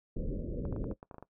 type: low-pass noise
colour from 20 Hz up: pink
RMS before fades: -36 dBFS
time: 0.16-0.94 s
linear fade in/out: 10 ms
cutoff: 570 Hz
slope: 96 dB/octave
type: clicks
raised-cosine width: 1 ms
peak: -32 dBFS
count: 10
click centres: 0.653 / 0.726 / 0.763 / 0.842 / 0.913 / 1.029 / 1.112 / 1.144 / 1.183 / 1.226 s
effects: noise-tail reverb RT60 0.1 s tail -19 dB re dry